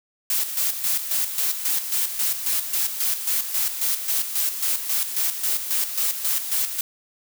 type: noise with tremolo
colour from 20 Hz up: blue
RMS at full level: -22 dBFS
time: 0.3-6.81 s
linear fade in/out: 2 ms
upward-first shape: square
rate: 3.7 Hz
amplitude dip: 60%
effects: none